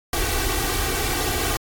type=noise with comb filter; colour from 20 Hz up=pink; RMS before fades=-23 dBFS; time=0.13-1.57 s; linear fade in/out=2 ms; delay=2.6 ms; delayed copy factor=+0.95; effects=AAC 64 kbps